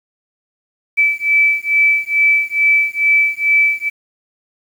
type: beating tone pair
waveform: sine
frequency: 2310 / 2312.3 Hz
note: D7 / D7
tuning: -29 / -27 cents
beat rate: 2.3 Hz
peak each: -14 dBFS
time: 0.97-3.9 s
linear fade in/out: 20 ms
effects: 7-bit